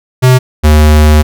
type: tone pair in turn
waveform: square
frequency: 127.8 / 75.99 Hz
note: C3 / D#2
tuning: -40 / -40 cents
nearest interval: major sixth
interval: 900 cents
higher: first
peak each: -3 dBFS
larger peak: neither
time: 0.22-0.39 / 0.63-1.23 s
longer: second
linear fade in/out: 20 ms
effects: none